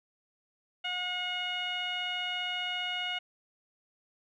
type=tone with low-pass filter; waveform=15% pulse; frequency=723 Hz; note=F#5; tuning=40 cents flat; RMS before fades=-34 dBFS; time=0.84-3.19 s; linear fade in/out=10 ms; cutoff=3000 Hz; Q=4.2; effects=none